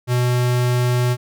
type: tone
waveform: square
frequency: 123.47 Hz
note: B2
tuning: in tune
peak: -16 dBFS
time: 0.07-1.17 s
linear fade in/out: 50 ms
effects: none